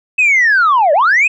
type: linear two-way sweep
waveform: sine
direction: down then up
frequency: 2598 to 554.4 to 2598 Hz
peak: -6 dBFS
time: 0.18-1.28 s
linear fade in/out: 10 ms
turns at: 0.93 s
effects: tanh soft clip ceiling -5 dBFS